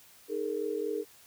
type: chord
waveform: sine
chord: D# suspended fourth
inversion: none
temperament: equal with one note detuned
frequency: 311.1 / 415.3 / 459.5 Hz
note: D#4 / G#4 / A#4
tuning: 0 / 0 / -25 cents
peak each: -38 / -33 / -34 dBFS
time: 0.28-1.05 s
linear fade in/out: 50 ms
effects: white hiss -57 dBFS RMS until 1.26 s